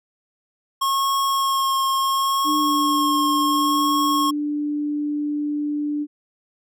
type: tone with vibrato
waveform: square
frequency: 1085 Hz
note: C#6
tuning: 37 cents flat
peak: -19 dBFS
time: 0.81-4.31 s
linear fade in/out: 10 ms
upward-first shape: sine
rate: 0.71 Hz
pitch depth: 13 cents each way
type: tone with pitch glide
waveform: sine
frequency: 300.2 to 295 Hz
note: D4 to D4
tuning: +38 to +8 cents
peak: -21 dBFS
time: 2.44-6.07 s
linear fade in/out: 50 ms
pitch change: -30 cents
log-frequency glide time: 2.59-2.71 s
effects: none